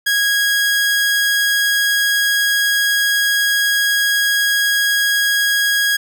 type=tone; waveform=sawtooth; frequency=1648 Hz; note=G#6; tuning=14 cents flat; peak=-10 dBFS; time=0.06-5.97 s; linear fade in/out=10 ms; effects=none